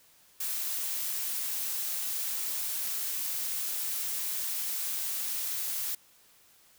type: noise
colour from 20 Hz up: blue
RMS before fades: -33 dBFS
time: 0.4-5.95 s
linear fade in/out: 5 ms
effects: white hiss -61 dBFS RMS until 6.78 s